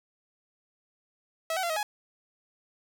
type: tone with pitch steps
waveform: sawtooth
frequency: 649 / 755 / 686 / 634 / 837 Hz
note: E5 / F#5 / F5 / D#5 / G#5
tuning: -27 / +35 / -31 / +32 / +13 cents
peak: -24 dBFS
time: 1.5-1.83 s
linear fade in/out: 2 ms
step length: 66 ms
effects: none